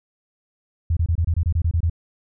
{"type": "tone bursts", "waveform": "sine", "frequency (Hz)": 83.4, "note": "E2", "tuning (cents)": 21, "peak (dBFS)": -16, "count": 11, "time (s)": [0.9, 1.898], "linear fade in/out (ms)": 5, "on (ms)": 68, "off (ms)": 25, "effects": []}